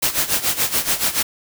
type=noise with tremolo; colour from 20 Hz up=white; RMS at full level=-17 dBFS; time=0.02-1.23 s; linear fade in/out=10 ms; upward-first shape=sine; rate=7 Hz; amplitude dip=80%; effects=none